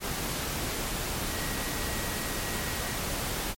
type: tone in noise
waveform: sine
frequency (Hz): 1907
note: A#6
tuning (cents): +39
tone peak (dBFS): -42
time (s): 1.27-3.01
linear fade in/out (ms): 50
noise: pink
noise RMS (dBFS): -32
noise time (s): 0-3.55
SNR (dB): -13
effects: MP3 64 kbps